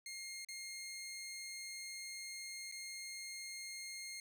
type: tone with dropouts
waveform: 15% pulse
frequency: 2131 Hz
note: C7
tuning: 31 cents sharp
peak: -39 dBFS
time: 0.06-4.2 s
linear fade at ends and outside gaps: 2 ms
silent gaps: 0.448-0.486 / 2.715-2.722 s
effects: 13-bit